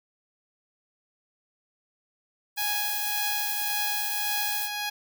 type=noise; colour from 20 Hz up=violet; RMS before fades=-31 dBFS; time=2.56-4.7 s; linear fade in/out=50 ms
type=tone with tremolo; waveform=10% pulse; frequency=830 Hz; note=G#5; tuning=1 cent flat; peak=-19 dBFS; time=2.57-4.9 s; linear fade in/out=10 ms; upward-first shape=triangle; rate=1.8 Hz; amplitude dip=45%
effects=none